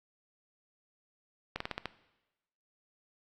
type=slowing click train; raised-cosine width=0.3 ms; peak=-18 dBFS; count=6; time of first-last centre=1.56-1.857 s; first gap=44 ms; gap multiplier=1.15; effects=noise-tail reverb RT60 1.0 s tail -17 dB re dry + Opus 48 kbps

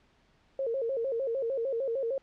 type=tone with vibrato; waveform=sine; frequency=498.8 Hz; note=B4; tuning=17 cents sharp; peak=-28 dBFS; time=0.59-2.18 s; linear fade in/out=2 ms; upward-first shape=square; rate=6.6 Hz; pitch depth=140 cents each way; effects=pink hiss -66 dBFS RMS until 2.22 s + low-pass 4000 Hz 12 dB/octave

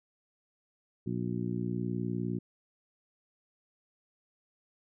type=harmonic tone; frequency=59.7 Hz; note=A#1; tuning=42 cents sharp; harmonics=2 / 3 / 4 / 5 / 6; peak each=-36 / -35 / -37 / -40 / -40 dBFS; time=1.06-2.39 s; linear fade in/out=10 ms; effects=none

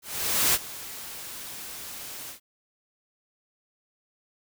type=noise with ADSR envelope; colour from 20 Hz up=white; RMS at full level=-21 dBFS; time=0.02-2.4 s; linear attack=520 ms; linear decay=39 ms; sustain=-18 dB; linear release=110 ms; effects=none

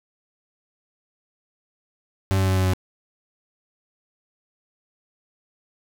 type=tone with pitch steps; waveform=40% pulse; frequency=96 / 95.23 / 94.46 / 93.7 / 92.94 Hz; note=G2 / G2 / F#2 / F#2 / F#2; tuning=-36 / -50 / +36 / +22 / +8 cents; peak=-17 dBFS; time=2.31-2.735 s; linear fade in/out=0 ms; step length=85 ms; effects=none

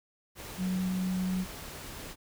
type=tone in noise; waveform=sine; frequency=185 Hz; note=F#3; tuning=in tune; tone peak=-28 dBFS; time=0.57-1.46 s; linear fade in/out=50 ms; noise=pink; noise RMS=-43 dBFS; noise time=0.35-2.16 s; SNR=+12 dB; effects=none

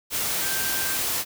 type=tone in noise; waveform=sine; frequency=1568 Hz; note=G6; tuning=in tune; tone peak=-32 dBFS; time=0.4-0.99 s; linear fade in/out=50 ms; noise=white; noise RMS=-26 dBFS; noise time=0.1-1.25 s; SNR=-9 dB; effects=none

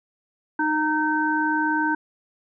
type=harmonic tone; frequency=307.9 Hz; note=D#4; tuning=18 cents flat; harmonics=1 / 3 / 5; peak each=-24 / -24 / -24 dBFS; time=0.59-1.95 s; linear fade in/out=5 ms; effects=none

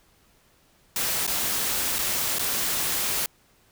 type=noise with dropouts; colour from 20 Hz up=white; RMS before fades=-26 dBFS; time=0.96-3.26 s; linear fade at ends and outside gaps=2 ms; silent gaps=1.267-1.276 / 1.985-1.989 / 2.386-2.393 s; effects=pink hiss -61 dBFS RMS until 3.71 s

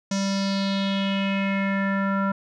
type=tone with low-pass filter sweep; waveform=square; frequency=196 Hz; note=G3; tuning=in tune; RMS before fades=-24 dBFS; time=0.11-2.32 s; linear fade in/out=5 ms; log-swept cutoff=6100 to 1300 Hz; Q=4.1; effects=none

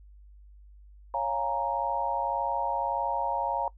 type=chord; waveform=sine; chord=Bb minor seventh; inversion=first; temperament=equal; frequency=554.4 / 698.5 / 830.6 / 932.3 Hz; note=Db5 / F5 / Ab5 / Bb5; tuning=0 / 0 / 0 / 0 cents; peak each=-34 / -34 / -33 / -29 dBFS; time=1.14-3.68 s; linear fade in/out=2 ms; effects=noise-tail reverb RT60 0.1 s tail -20 dB re dry + added 50 Hz sine -49 dBFS peak until 3.77 s

